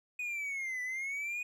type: linear two-way sweep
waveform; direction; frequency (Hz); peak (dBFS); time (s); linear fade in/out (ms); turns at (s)
triangle; down then up; 2489 to 1975.5 to 2482; -33; 0.19-1.43; 5; 0.82
effects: none